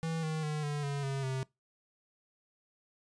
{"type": "tone with pitch steps", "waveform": "square", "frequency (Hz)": [162.9, 157.26, 151.82, 146.56, 141.49, 136.59, 131.86], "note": ["E3", "D#3", "D#3", "D3", "C#3", "C#3", "C3"], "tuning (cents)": [-20, 19, -42, -3, 36, -25, 14], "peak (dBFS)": -33, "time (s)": [0.03, 1.43], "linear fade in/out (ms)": 0, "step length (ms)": 200, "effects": ["noise-tail reverb RT60 0.2 s tail -23 dB re dry", "resampled to 22050 Hz"]}